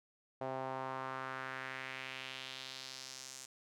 sawtooth tone with band-pass filter sweep, 131.7 Hz, C3, 12 cents sharp, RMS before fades -44 dBFS, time 0.41-3.46 s, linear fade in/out 5 ms, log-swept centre 680 to 7200 Hz, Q 2.1, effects none

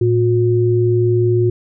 sine tone pair together, 113.2 / 359.4 Hz, A2 / F4, +50 / +50 cents, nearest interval octave + minor sixth, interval 2000 cents, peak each -14 dBFS, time 0.01-1.5 s, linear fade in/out 5 ms, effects none

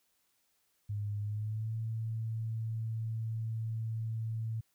sine tone with pitch glide, 103.4 to 112.11 Hz, G#2 to A2, -7 to +33 cents, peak -33 dBFS, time 0.89-4.61 s, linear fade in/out 10 ms, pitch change +140 cents, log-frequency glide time 1.21-1.75 s, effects white hiss -75 dBFS RMS until 4.74 s

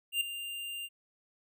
square tone with ADSR envelope, 2794 Hz, F7, in tune, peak -26 dBFS, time 0.12-0.89 s, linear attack 89 ms, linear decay 5 ms, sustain -12 dB, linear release 43 ms, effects none

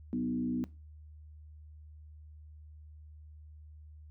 sine tone with frequency modulation, 246.9 Hz, B3, in tune, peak -30 dBFS, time 0.13-0.64 s, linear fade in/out 0 ms, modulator 60.2 Hz, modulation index 0.93, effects noise-tail reverb RT60 0.3 s tail -20 dB re dry + added 76 Hz sine -49 dBFS peak until 4.1 s

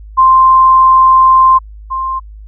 sine tone pair in turn, 1046.5 / 1053.2 Hz, C6 / C6, 0 / +11 cents, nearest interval unison, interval 11 cents, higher second, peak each -3 / -14 dBFS, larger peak first, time 0.17-1.59 / 1.9-2.2 s, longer first, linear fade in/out 20 ms, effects added 52 Hz sine -29 dBFS peak until 2.47 s

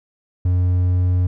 triangle tone, 90.1 Hz, F#2, 45 cents flat, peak -12 dBFS, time 0.45-1.27 s, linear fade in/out 5 ms, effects none

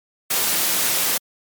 white noise, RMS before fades -20 dBFS, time 0.3-1.18 s, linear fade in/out 10 ms, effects high-pass 150 Hz 12 dB/octave + MP3 96 kbps

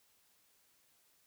silence, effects white hiss -71 dBFS RMS until 1.26 s

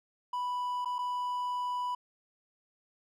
triangle tone with dropouts, 987.8 Hz, B5, in tune, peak -29 dBFS, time 0.33-1.95 s, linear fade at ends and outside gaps 5 ms, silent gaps 0.848-0.856 / 0.984-0.988 s, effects none

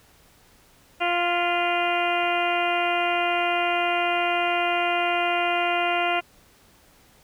harmonic tone with a mistuned harmonic, 349.2 Hz, F4, in tune, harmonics 1 / 2 / 3 / 4 / 5 / 6 / 7 / 8 / 9, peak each -30 / -24 / -32 / -29 / -39 / -32 / -30 / -30 / -41 dBFS, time 1-6.21 s, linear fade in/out 20 ms, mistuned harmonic 6, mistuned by -36 cents, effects pink hiss -56 dBFS RMS until 7.23 s

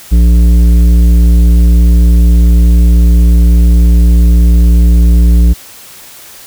sine tone with tanh clipping, 58.27 Hz, A#1, in tune, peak -4 dBFS, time 0.11-5.54 s, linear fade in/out 20 ms, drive 11 dB, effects white hiss -33 dBFS RMS until 6.46 s

